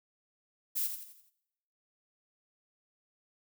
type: noise with echo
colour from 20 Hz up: violet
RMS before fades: -32 dBFS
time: 0.75-0.88 s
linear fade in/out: 20 ms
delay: 85 ms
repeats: 5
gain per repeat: -7 dB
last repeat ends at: 1.305 s
effects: noise-tail reverb RT60 0.9 s tail -22 dB re dry